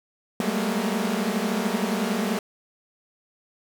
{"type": "tone cluster", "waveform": "sawtooth", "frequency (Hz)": [188.5, 201.9, 213, 223.4, 235.9], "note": ["F#3", "G#3", "G#3", "A3", "A#3"], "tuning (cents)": [32, -49, 44, 27, 21], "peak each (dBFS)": -26, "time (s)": [0.4, 2.39], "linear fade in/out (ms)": 2, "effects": []}